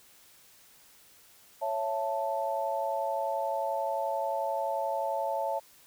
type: chord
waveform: sine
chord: A major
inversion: first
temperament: equal with one note detuned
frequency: 554.4 / 665.8 / 880 Hz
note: C#5 / E5 / A5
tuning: 0 / +17 / 0 cents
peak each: -33 / -33 / -32 dBFS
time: 1.61-5.6 s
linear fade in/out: 20 ms
effects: white hiss -58 dBFS RMS until 5.86 s